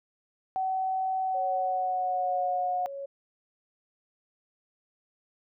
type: tone with pitch glide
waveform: sine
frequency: 757 to 724.5 Hz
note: F#5 to F#5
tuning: +39 to -37 cents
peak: -26 dBFS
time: 0.56-2.86 s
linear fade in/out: 0 ms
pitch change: -76 cents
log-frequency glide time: 1.21-2.44 s
type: tone with tremolo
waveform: sine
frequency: 554.4 Hz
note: C#5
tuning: in tune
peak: -31 dBFS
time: 1.34-3.06 s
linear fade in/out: 10 ms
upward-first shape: triangle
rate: 1.2 Hz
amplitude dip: 60%
effects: none